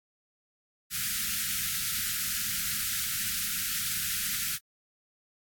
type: band-stop noise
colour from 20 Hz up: white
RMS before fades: -31 dBFS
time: 0.9-4.59 s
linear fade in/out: 50 ms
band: 230 to 1300 Hz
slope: 96 dB/octave
effects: AAC 64 kbps